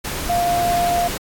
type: tone in noise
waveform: sine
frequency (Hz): 698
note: F5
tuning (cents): -1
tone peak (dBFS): -16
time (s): 0.29-1.08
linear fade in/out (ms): 10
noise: pink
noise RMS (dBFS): -26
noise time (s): 0.04-1.18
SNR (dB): +7
effects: AAC 64 kbps